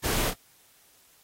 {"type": "noise with echo", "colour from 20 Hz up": "pink", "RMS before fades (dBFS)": -28, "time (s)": [0.03, 0.31], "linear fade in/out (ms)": 20, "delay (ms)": 33, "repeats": 1, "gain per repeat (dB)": -7, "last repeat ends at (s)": 0.343, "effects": ["white hiss -60 dBFS RMS until 1.23 s", "AAC 48 kbps"]}